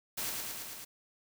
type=noise with echo; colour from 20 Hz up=white; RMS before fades=-36 dBFS; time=0.17-0.3 s; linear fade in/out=10 ms; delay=110 ms; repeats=5; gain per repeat=-2 dB; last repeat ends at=0.85 s; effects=none